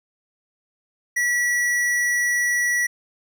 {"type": "tone with hard clipping", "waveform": "sine", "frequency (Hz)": 1941, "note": "B6", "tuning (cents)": -31, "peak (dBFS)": -20, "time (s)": [1.16, 2.87], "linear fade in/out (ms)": 10, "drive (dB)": 14, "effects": []}